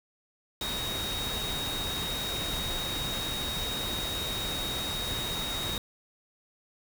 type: tone in noise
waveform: sine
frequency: 3758 Hz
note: A#7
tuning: 13 cents sharp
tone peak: -33 dBFS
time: 0.61-5.78 s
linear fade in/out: 2 ms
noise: pink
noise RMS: -35 dBFS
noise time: 0.61-5.78 s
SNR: -1 dB
effects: none